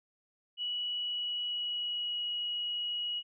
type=tone with pitch glide; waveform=sine; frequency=2936 to 2907 Hz; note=F#7 to F#7; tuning=-14 to -31 cents; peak=-32 dBFS; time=0.57-3.23 s; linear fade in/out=50 ms; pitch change=-17 cents; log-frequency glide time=0.95-2.25 s; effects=none